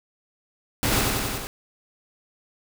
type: noise with echo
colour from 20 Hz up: pink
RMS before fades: -23 dBFS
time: 0.83-1.01 s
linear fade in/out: 0 ms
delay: 92 ms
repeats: 5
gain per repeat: -2 dB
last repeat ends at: 1.47 s
effects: none